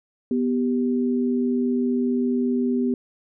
sine tone pair together, 246.9 / 391.9 Hz, B3 / G4, 0 / 0 cents, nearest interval minor sixth, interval 800 cents, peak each -20 / -26 dBFS, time 0.31-2.94 s, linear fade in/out 2 ms, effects none

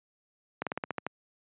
slowing click train, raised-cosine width 0.5 ms, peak -16 dBFS, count 8, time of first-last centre 0.62-1.066 s, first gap 47 ms, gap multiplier 1.1, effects high-pass 150 Hz 12 dB/octave + resampled to 8000 Hz

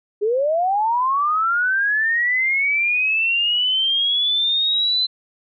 sine linear sweep, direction up, 399.5 to 4060 Hz, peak -16 dBFS, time 0.21-5.07 s, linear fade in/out 20 ms, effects none

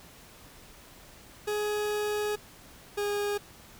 40% pulse tone pair in turn, 418.8 / 410.2 Hz, G#4 / G#4, +15 / -21 cents, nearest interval unison, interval 36 cents, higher first, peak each -27 dBFS, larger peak neither, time 1.47-2.36 / 2.97-3.38 s, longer first, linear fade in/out 10 ms, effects pink hiss -52 dBFS RMS until 3.79 s

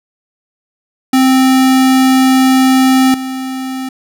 square tone with level steps, 261.6 Hz, C4, in tune, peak -7 / -19 dBFS, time 1.13-3.89 s, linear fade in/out 5 ms, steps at 3.14 s, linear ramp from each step 2 ms, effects none

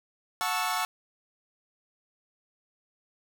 sawtooth chord, F# minor seventh, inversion none, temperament equal with one note detuned, 728.5 / 880 / 1108.7 / 1318.5 Hz, F#5 / A5 / C#6 / E6, -27 / 0 / 0 / 0 cents, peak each -29 dBFS, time 0.41-0.85 s, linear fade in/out 0 ms, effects none

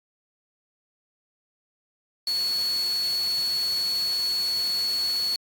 sine tone in noise, 4397 Hz, C#8, 15 cents flat, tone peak -23 dBFS, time 2.27-5.36 s, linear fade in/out 2 ms, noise white, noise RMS -38 dBFS, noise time 2.27-5.36 s, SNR +12 dB, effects AAC 64 kbps

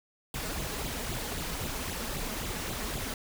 pink noise with flanger, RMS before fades -35 dBFS, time 0.34-3.14 s, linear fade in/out 2 ms, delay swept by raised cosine 0.26 to 4.76 ms, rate 3.8 Hz, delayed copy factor +0.75, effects none

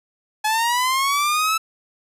sawtooth linear sweep, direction up, 848 to 1318.5 Hz, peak -14 dBFS, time 0.44-1.58 s, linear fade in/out 10 ms, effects resampled to 32000 Hz

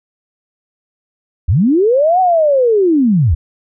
sine linear two-way sweep, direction up then down, 63.2 to 758 to 63.2 Hz, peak -8 dBFS, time 1.48-3.35 s, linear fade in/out 10 ms, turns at 2.2 s, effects none

